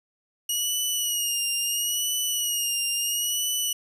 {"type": "tone with vibrato", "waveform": "15% pulse", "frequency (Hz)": 2886, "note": "F#7", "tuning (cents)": -44, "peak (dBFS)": -17, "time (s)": [0.49, 3.73], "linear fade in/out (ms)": 5, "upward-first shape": "sine", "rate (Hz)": 0.74, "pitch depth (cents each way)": 55, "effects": []}